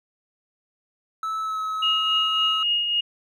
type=tone with pitch glide; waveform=triangle; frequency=1307 to 1286 Hz; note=E6 to E6; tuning=-15 to -43 cents; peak=-23 dBFS; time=1.23-2.63 s; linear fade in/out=2 ms; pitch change=-28 cents; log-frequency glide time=1.41-1.6 s
type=tone with tremolo; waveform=sine; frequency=2861 Hz; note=F7; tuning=41 cents sharp; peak=-18 dBFS; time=1.82-3.01 s; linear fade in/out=10 ms; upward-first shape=triangle; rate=3.6 Hz; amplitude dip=45%
effects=none